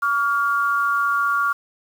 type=tone pair together; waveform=sine; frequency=1138.9 / 1404 Hz; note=C#6 / F6; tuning=+46 / +9 cents; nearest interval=major third; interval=363 cents; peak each=-20 dBFS; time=0.02-1.53 s; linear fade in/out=10 ms; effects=7-bit